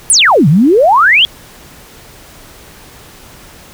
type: exponential two-way sweep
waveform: sine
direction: down then up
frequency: 11000 to 134.7 to 3405 Hz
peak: -4 dBFS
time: 0.1-1.25 s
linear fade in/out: 0 ms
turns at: 0.48 s
effects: pink hiss -37 dBFS RMS until 3.73 s